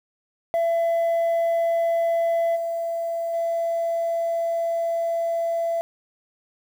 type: tone with level steps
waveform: sine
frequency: 671 Hz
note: E5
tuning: 31 cents sharp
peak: -16 / -23 / -20 dBFS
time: 0.54-5.81 s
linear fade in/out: 0 ms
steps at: 2.55 / 3.33 s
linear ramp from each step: 20 ms
effects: tanh soft clip ceiling -18 dBFS + 8-bit